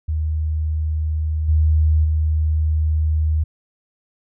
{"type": "tone with level steps", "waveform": "sine", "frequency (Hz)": 77.78, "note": "D#2", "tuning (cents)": 0, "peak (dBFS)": [-18, -12, -15], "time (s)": [0.08, 3.44], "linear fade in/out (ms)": 10, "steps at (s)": [1.48, 2.04], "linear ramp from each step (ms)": 10, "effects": []}